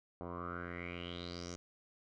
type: tone with low-pass filter sweep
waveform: 10% pulse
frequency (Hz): 87.3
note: F2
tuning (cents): 0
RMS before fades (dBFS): -44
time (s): 0.21-1.56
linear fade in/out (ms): 0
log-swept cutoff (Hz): 850 to 6400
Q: 6.7
effects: none